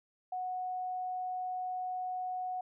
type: tone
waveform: sine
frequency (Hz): 736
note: F#5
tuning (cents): -9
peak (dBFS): -34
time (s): 0.32-2.61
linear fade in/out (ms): 5
effects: none